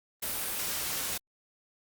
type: noise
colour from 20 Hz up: white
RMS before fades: -33 dBFS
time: 0.22-1.18 s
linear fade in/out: 10 ms
effects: Opus 32 kbps